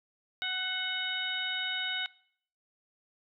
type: harmonic tone with a mistuned harmonic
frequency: 746 Hz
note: F#5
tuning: 14 cents sharp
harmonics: 1 / 2 / 3 / 4 / 5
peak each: -45 / -36 / -38 / -37 / -35 dBFS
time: 0.42-2.06 s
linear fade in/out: 0 ms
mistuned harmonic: 3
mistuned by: -44 cents
effects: noise-tail reverb RT60 0.6 s tail -22 dB re dry